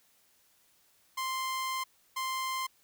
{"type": "tone pair in turn", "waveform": "sawtooth", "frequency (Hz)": [1046.5, 1046.5], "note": ["C6", "C6"], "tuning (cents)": [0, 0], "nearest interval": "unison", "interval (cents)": 0, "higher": "neither", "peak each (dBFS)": -28, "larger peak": "neither", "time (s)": [[1.17, 1.84], [2.16, 2.67]], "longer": "first", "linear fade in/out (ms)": 10, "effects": ["white hiss -67 dBFS RMS until 2.83 s"]}